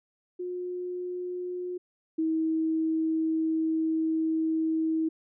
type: tone pair in turn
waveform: sine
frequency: 359.4 / 320.2 Hz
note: F4 / D#4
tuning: +50 / +50 cents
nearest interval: major second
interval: 200 cents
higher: first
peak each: -31 / -24 dBFS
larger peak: second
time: 0.39-1.78 / 2.18-5.09 s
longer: second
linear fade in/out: 10 ms
effects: none